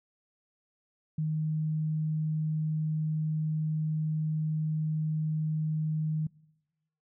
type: tone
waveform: sine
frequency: 155.56 Hz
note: D#3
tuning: in tune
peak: -27 dBFS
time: 1.18-6.27 s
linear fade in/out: 5 ms
effects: noise-tail reverb RT60 1.0 s tail -24 dB re dry